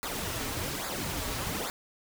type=noise with flanger; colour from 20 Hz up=pink; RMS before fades=-34 dBFS; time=0.03-1.7 s; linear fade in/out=0 ms; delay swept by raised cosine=0.34 to 5.84 ms; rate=1.2 Hz; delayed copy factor=-0.7; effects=none